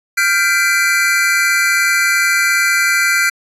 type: chord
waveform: square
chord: G dominant seventh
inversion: third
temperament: equal with one note detuned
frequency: 1396.9 / 1568 / 2014 / 2349 Hz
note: F6 / G6 / B6 / D7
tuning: 0 / 0 / +33 / 0 cents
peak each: -18 dBFS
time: 0.17-3.3 s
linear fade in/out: 10 ms
effects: resampled to 32000 Hz